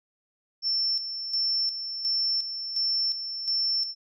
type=tone with tremolo; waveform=sine; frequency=5380 Hz; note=E8; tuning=34 cents sharp; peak=-23 dBFS; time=0.62-3.95 s; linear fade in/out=50 ms; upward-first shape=square; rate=1.4 Hz; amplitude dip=60%; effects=none